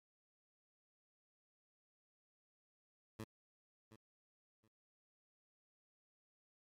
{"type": "tone with echo", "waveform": "15% pulse", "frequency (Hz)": 110, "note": "A2", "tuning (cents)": 0, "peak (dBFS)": -38, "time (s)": [3.19, 3.24], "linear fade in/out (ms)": 5, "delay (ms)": 720, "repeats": 2, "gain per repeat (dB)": -14, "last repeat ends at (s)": 4.68, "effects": ["MP3 64 kbps"]}